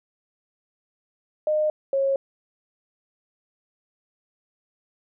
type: tone pair in turn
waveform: sine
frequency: 612 / 545.2 Hz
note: D#5 / C#5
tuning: -29 / -29 cents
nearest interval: major second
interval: 200 cents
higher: first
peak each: -19 dBFS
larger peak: neither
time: 1.47-1.7 / 1.93-2.16 s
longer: neither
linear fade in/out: 2 ms
effects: none